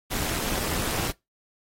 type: noise with amplitude modulation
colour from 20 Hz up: pink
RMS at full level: -25 dBFS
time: 0.1-1.12 s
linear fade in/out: 20 ms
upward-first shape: sine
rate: 222 Hz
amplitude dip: 85%
effects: noise-tail reverb RT60 0.2 s tail -23 dB re dry + AAC 48 kbps